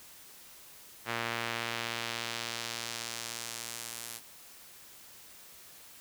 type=tone with band-pass filter sweep; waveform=sawtooth; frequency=116.54 Hz; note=A#2; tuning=in tune; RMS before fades=-38 dBFS; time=1.05-4.21 s; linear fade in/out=50 ms; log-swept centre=1900 to 11000 Hz; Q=0.89; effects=white hiss -53 dBFS RMS until 6 s